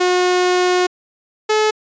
sawtooth tone pair in turn, 361.7 / 430.1 Hz, F#4 / A4, -39 / -39 cents, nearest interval minor third, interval 300 cents, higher second, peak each -9 dBFS, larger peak neither, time 0-0.87 / 1.49-1.71 s, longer first, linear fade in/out 10 ms, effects resampled to 16000 Hz

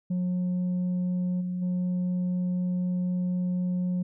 sine tone with level steps, 180.4 Hz, F#3, 44 cents flat, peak -22 / -27 / -22 dBFS, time 0.1-4.03 s, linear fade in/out 10 ms, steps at 1.4 / 1.61 s, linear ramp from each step 20 ms, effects tanh soft clip ceiling -24 dBFS

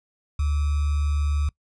sine tone with sample-and-hold, 73.42 Hz, D2, in tune, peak -20 dBFS, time 0.39-1.49 s, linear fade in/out 5 ms, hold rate 1225 Hz, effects noise-tail reverb RT60 0.1 s tail -23 dB re dry + resampled to 22050 Hz

